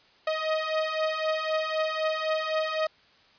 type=beating tone pair; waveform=sawtooth; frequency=626 / 629.9 Hz; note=D#5 / D#5; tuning=+10 / +21 cents; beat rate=3.9 Hz; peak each=-26 / -24 dBFS; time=0.27-2.87 s; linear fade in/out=5 ms; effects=white hiss -59 dBFS RMS until 3.38 s + resampled to 11025 Hz